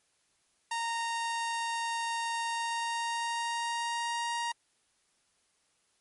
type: tone with pitch glide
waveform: sawtooth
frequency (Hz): 926 to 938.9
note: A#5 to A#5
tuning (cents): -12 to +12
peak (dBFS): -27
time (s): 0.71-4.52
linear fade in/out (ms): 5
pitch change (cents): +24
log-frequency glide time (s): 2.41-4.34
effects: white hiss -72 dBFS RMS until 6 s + MP3 48 kbps